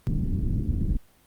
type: low-pass noise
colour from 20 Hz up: pink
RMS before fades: -25 dBFS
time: 0.07-0.97 s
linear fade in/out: 0 ms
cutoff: 250 Hz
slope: 24 dB/octave
effects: pink hiss -60 dBFS RMS until 1.26 s + Opus 32 kbps